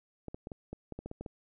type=clicks; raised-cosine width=2 ms; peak=-27 dBFS; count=11; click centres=0.283 / 0.345 / 0.471 / 0.518 / 0.73 / 0.923 / 0.99 / 1.06 / 1.114 / 1.21 / 1.262 s; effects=none